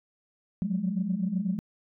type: tone cluster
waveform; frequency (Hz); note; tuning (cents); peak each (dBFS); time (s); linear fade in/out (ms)
sine; 179.1 / 187.1 / 209.8; F3 / F#3 / G#3; +44 / +20 / +18; -30; 0.62-1.59; 0
effects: tanh soft clip ceiling -17 dBFS